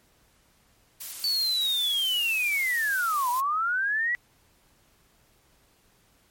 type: noise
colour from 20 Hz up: blue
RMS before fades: -36 dBFS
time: 1-3.41 s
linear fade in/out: 10 ms
type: linear two-way sweep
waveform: sine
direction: down then up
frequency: 4521 to 950 to 1966 Hz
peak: -23 dBFS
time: 1.24-4.15 s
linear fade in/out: 0 ms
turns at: 3.3 s
effects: pink hiss -63 dBFS RMS until 6.3 s + MP3 64 kbps